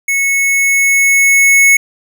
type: tone with level ramp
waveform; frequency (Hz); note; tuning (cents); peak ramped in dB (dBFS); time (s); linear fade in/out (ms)
square; 2200; C#7; -14; -12 to -5; 0.08-1.77; 5
effects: none